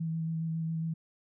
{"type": "tone with vibrato", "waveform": "sine", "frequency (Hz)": 162.4, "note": "E3", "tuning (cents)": -26, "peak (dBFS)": -30, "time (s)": [0, 0.94], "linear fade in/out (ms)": 10, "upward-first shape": "square", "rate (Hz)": 7.3, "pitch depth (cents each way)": 12, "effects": []}